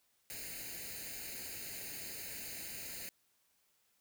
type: noise with comb filter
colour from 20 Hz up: white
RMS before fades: -45 dBFS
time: 0.3-3.09 s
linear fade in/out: 0 ms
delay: 0.44 ms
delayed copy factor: +0.8
effects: white hiss -75 dBFS RMS until 4 s